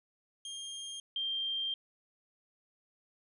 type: tone pair in turn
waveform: sawtooth / sine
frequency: 3213 / 3176 Hz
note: G7 / G7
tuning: +42 / +22 cents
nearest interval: unison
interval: 20 cents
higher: first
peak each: -37 / -32 dBFS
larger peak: second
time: 0.45-1 / 1.16-1.74 s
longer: second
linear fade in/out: 2 ms
effects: resampled to 24000 Hz